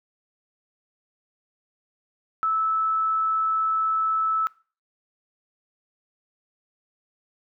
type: tone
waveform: sine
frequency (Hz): 1308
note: E6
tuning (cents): -14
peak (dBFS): -20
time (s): 2.43-4.47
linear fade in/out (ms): 0
effects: noise-tail reverb RT60 0.4 s tail -22 dB re dry